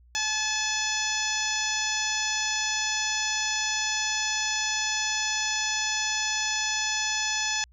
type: harmonic tone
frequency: 861 Hz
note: A5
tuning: 38 cents flat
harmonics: 1 / 2 / 3 / 4 / 5 / 6 / 7 / 8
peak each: -35 / -32 / -33 / -33 / -38 / -33 / -32 / -35 dBFS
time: 0.15-7.64 s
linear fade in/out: 0 ms
effects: added 60 Hz sine -53 dBFS peak until 7.72 s